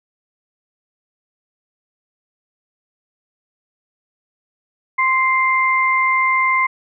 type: tone pair together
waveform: sine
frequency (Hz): 1046.5 / 2093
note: C6 / C7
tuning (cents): 0 / 0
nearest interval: octave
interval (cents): 1200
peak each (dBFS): -16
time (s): 4.98-6.67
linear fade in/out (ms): 10
effects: none